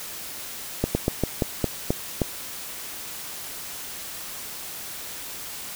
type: slowing click train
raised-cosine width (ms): 2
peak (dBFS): -7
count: 8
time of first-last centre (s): 0.84-2.217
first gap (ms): 110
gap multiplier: 1.19
effects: white hiss -36 dBFS RMS until 5.75 s